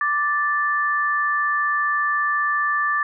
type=tone pair together; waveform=sine; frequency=1174.7 / 1760 Hz; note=D6 / A6; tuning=0 / 0 cents; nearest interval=perfect fifth; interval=700 cents; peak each=-21 dBFS; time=0.01-3.03 s; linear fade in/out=2 ms; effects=none